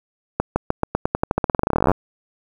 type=accelerating click train; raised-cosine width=1 ms; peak=-3 dBFS; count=29; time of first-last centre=0.4-1.916 s; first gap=160 ms; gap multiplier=0.9; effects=7-bit

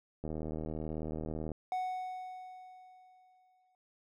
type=click train; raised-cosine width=2 ms; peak=-26 dBFS; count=101; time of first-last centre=0.24-1.517 s; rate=78.3 Hz
type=tone with exponential decay; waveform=triangle; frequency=740 Hz; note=F#5; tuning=in tune; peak=-29 dBFS; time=1.72-3.75 s; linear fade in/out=1 ms; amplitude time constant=440 ms
effects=none

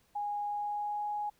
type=tone with pitch glide; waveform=sine; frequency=824 to 832.1 Hz; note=G#5 to G#5; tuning=-14 to +3 cents; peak=-32 dBFS; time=0.15-1.3 s; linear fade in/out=10 ms; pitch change=+17 cents; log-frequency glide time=0.45-1.05 s; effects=pink hiss -69 dBFS RMS until 1.39 s

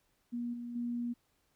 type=tone with level steps; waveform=sine; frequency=239.2 Hz; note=A#3; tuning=45 cents sharp; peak=-34 / -39 / -33 dBFS; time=0.32-1.14 s; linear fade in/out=20 ms; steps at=0.53 / 0.75 s; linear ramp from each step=10 ms; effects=pink hiss -75 dBFS RMS until 1.55 s

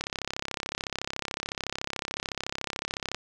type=click train; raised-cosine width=0.2 ms; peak=-13 dBFS; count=107; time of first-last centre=0.01-3.146 s; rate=33.8 Hz; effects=none

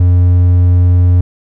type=tone; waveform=triangle; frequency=89 Hz; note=F2; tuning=33 cents sharp; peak=-3 dBFS; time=0-1.21 s; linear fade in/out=5 ms; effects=none

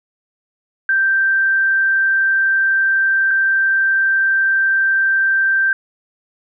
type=tone pair in turn; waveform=sine; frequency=1568 / 1568 Hz; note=G6 / G6; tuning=0 / 0 cents; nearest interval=unison; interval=0 cents; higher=neither; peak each=-12 dBFS; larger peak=neither; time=0.89-3.31 / 3.31-5.73 s; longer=neither; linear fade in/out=2 ms; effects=none

